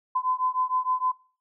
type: beating tone pair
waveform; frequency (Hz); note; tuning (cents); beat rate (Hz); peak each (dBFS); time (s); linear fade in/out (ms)
sine; 1015 / 1021.5; B5 / C6; +47 / -42; 6.5; -26; 0.15-1.12; 10
effects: noise-tail reverb RT60 0.4 s tail -22 dB re dry